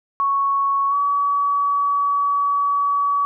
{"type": "tone with pitch glide", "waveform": "sine", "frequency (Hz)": [1108.7, 1137.2], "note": ["C#6", "C#6"], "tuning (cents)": [0, 44], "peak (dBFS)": -16, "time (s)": [0.2, 3.25], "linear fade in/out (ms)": 0, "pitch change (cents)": 44, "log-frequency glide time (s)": [0.89, 0.95], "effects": []}